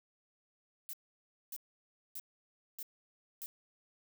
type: noise bursts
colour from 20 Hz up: violet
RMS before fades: -43 dBFS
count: 5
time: 0.89-3.46 s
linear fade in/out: 0 ms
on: 42 ms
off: 590 ms
effects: none